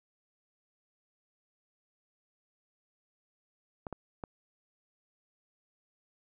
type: clicks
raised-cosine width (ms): 1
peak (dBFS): -24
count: 3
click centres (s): 3.868 / 3.927 / 4.238
effects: none